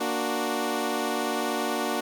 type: chord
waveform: 15% pulse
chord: Bb augmented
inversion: none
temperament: equal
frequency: 233.1 / 293.7 / 370 Hz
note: Bb3 / D4 / F#4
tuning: 0 / 0 / 0 cents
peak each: -24 dBFS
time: 0-2.01 s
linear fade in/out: 10 ms
effects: none

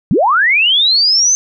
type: linear sweep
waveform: sine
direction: up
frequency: 130.81 to 6272 Hz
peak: -8 dBFS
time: 0.11-1.35 s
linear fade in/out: 0 ms
effects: none

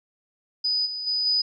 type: tone with level steps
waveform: sine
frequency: 4978 Hz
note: D#8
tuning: in tune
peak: -21 / -29 / -22 / -19 dBFS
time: 0.64-1.42 s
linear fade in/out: 10 ms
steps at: 0.85 / 1.06 / 1.25 s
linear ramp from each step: 20 ms
effects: none

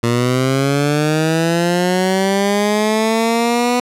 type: linear sweep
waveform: 15% pulse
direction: up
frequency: 116.54 to 246.9 Hz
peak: -7 dBFS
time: 0.03-3.8 s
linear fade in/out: 5 ms
effects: low-pass 11000 Hz 12 dB/octave

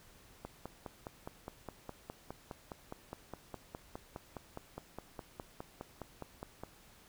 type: click train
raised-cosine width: 1 ms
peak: -28 dBFS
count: 31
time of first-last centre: 0.45-6.636 s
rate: 4.85 Hz
effects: pink hiss -61 dBFS RMS until 7.08 s

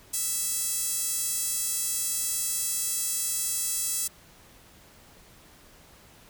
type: tone with high-pass filter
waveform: sawtooth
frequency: 659.3 Hz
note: E5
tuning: in tune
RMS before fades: -29 dBFS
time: 0.13-4.08 s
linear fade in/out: 10 ms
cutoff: 8100 Hz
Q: 1.6
effects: pink hiss -54 dBFS RMS until 6.29 s

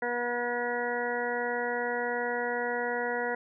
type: harmonic tone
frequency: 241.5 Hz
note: B3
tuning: 39 cents flat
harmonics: 1 / 2 / 3 / 4 / 6 / 7 / 8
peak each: -40 / -32 / -36 / -38 / -37 / -39 / -36 dBFS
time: 0.02-3.35 s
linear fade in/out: 5 ms
effects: none

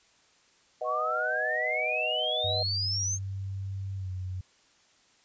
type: chord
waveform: sine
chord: B major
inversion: none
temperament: equal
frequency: 493.9 / 622.3 / 740 Hz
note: B4 / D#5 / F#5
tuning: 0 / 0 / 0 cents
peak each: -37 / -32 / -36 dBFS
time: 0.81-2.63 s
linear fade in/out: 5 ms
type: exponential sweep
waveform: sine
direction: up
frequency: 1077 to 6510 Hz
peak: -28 dBFS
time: 0.84-3.19 s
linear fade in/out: 50 ms
type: tone with pitch glide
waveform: sine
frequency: 97 to 92.41 Hz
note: G2 to F#2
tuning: -18 to -2 cents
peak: -32 dBFS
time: 2.44-4.41 s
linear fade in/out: 5 ms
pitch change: -84 cents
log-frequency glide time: 3.96-4.1 s
effects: white hiss -63 dBFS RMS until 5.24 s + resampled to 16000 Hz

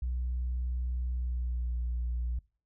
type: tone with pitch glide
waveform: sine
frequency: 61.74 to 59.88 Hz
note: B1 to A#1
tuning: 0 to +47 cents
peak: -28 dBFS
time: 0.02-2.39 s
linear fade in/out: 5 ms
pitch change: -53 cents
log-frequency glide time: 1.12-1.77 s
effects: noise-tail reverb RT60 0.4 s tail -25 dB re dry + tanh soft clip ceiling -27 dBFS

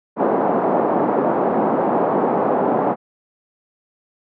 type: band-pass noise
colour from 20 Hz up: white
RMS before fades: -18 dBFS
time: 0.16-2.96 s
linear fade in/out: 50 ms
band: 190 to 870 Hz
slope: 24 dB/octave
effects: none

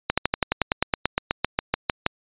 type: slowing click train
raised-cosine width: 0.3 ms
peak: -3 dBFS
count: 18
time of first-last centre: 0.1-2.064 s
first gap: 76 ms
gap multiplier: 1.05
effects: resampled to 8000 Hz

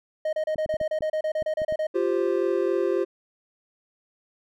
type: tone bursts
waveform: triangle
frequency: 622.3 Hz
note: D#5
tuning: in tune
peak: -21 dBFS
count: 15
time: 0.25-1.869 s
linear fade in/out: 5 ms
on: 79 ms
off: 31 ms
type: clicks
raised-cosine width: 3 ms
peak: -26 dBFS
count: 8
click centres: 0.558 / 0.661 / 0.741 / 0.813 / 1.008 / 1.422 / 1.618 / 1.724 s
type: chord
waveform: triangle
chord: F suspended second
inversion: none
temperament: just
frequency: 349.2 / 392.9 / 523.8 Hz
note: F4 / G4 / C5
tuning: 0 / +4 / +2 cents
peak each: -23 / -23 / -26 dBFS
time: 1.94-3.05 s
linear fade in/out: 20 ms
effects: none

